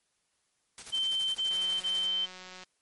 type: noise with tremolo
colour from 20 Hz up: white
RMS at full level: -43 dBFS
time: 0.78-2.06 s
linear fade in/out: 0 ms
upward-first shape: square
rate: 12 Hz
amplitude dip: 60%
type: tone bursts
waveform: sine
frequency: 3100 Hz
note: G7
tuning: 20 cents flat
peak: -27 dBFS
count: 3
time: 0.92-2.264 s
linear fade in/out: 20 ms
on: 430 ms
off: 27 ms
type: click train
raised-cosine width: 0.2 ms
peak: -29 dBFS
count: 208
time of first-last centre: 1.51-2.635 s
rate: 184 Hz
effects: white hiss -75 dBFS RMS until 2.81 s + MP3 48 kbps